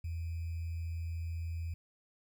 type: tone with sample-and-hold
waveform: sine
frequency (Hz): 83.1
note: E2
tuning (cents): +15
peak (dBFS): -35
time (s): 0.04-1.74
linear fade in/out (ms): 5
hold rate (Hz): 2450
effects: none